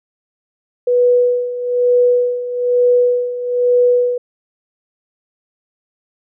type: tone with tremolo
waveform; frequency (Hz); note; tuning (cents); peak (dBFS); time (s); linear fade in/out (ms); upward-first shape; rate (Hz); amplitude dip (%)
sine; 490.8; B4; -11; -8; 0.87-4.18; 5; sine; 1.1; 75
effects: none